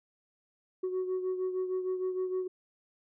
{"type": "beating tone pair", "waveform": "sine", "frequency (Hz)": [370, 376.5], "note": ["F#4", "F#4"], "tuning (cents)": [0, 30], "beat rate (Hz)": 6.5, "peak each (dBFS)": [-29, -36], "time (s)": [0.83, 2.48], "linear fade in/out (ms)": 10, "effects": ["tanh soft clip ceiling -27 dBFS"]}